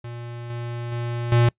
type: tone with level steps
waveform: square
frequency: 119 Hz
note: A#2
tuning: 36 cents sharp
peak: -33 / -29 / -26 / -15 dBFS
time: 0.04-1.49 s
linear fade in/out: 5 ms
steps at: 0.5 / 0.92 / 1.32 s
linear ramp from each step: 2 ms
effects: noise-tail reverb RT60 0.1 s tail -25 dB re dry + resampled to 8000 Hz